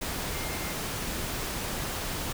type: tone in noise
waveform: sine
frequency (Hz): 2112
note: C7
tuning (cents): +16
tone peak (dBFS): -43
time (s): 0.34-0.73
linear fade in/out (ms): 10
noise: pink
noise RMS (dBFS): -33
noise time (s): 0.01-2.33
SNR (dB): -13
effects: none